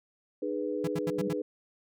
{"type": "chord", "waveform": "sine", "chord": "G# minor", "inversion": "second", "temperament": "equal with one note detuned", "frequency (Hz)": [303.1, 415.3, 493.9], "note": ["D#4", "G#4", "B4"], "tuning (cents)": [-45, 0, 0], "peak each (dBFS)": -34, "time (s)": [0.42, 1.42], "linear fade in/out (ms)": 5}
{"type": "tone bursts", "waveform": "45% pulse", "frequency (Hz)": 166.4, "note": "E3", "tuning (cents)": 17, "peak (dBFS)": -30, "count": 5, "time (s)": [0.84, 1.331], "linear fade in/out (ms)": 5, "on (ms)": 35, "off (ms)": 79}
{"type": "tone with exponential growth", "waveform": "sine", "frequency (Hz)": 196, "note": "G3", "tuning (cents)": 0, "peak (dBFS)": -30, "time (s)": [0.91, 1.28], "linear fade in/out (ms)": 5, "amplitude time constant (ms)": 79}
{"effects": []}